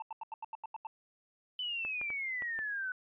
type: tone bursts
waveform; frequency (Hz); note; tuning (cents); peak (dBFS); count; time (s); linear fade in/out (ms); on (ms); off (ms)
triangle; 889; A5; +18; -36; 9; 0-0.87; 2; 22; 84
type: exponential sweep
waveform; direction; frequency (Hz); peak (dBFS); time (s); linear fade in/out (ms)
sine; down; 3035 to 1484; -34; 1.59-2.92; 2
type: clicks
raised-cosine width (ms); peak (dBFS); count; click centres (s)
0.5; -30; 5; 1.85 / 2.014 / 2.103 / 2.422 / 2.59
effects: resampled to 8000 Hz